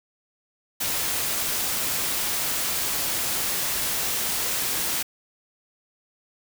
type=noise; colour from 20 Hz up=white; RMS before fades=-26 dBFS; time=0.8-5.03 s; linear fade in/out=10 ms; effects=none